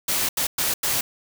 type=noise bursts at uneven times; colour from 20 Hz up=white; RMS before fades=-23 dBFS; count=4; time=0.08-0.29 / 0.37-0.47 / 0.58-0.74 / 0.83-1.01 s; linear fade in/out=5 ms; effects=none